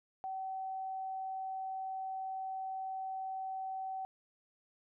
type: tone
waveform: sine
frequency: 763 Hz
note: G5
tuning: 47 cents flat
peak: -37 dBFS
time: 0.24-4.05 s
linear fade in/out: 0 ms
effects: none